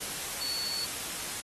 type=tone in noise; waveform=sine; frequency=4435 Hz; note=C#8; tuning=in tune; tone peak=-33 dBFS; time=0.4-0.86 s; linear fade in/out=20 ms; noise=white; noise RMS=-36 dBFS; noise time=0-1.42 s; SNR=0 dB; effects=AAC 32 kbps